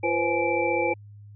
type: tone cluster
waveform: sine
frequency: 343.7 / 490 / 525 / 841 / 2337 Hz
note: F4 / B4 / C5 / G#5 / D7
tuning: -28 / -14 / +6 / +22 / -9 cents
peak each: -28 dBFS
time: 0.03-0.94 s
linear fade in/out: 10 ms
effects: added 103 Hz sine -43 dBFS peak until 1.35 s